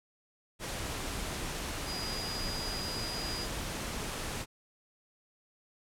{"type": "tone in noise", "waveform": "sine", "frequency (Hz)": 4896, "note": "D#8", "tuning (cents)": -29, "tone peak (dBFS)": -38, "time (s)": [1.85, 3.48], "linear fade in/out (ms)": 50, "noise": "pink", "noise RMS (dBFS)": -37, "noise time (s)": [0.59, 4.46], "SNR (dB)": -4, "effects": ["low-pass 11000 Hz 12 dB/octave"]}